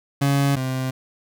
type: tone pair in turn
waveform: 30% pulse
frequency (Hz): 140 / 130.34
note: C#3 / C3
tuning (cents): +18 / -6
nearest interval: minor second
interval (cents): 124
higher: first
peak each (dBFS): -14 / -20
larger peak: first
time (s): 0.21-0.56 / 0.56-0.91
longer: neither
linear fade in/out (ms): 10
effects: none